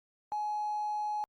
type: tone with hard clipping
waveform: triangle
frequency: 842 Hz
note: G#5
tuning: 24 cents sharp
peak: -31 dBFS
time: 0.32-1.24 s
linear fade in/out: 0 ms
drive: 3 dB
effects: Opus 48 kbps